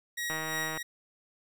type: tone with tremolo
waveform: sawtooth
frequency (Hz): 1900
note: A#6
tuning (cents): +33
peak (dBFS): -28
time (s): 0.17-0.83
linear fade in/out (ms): 10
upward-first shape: sine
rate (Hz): 3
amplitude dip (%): 45
type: click train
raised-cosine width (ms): 0.5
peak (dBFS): -22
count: 76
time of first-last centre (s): 0.3-0.775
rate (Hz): 158
effects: none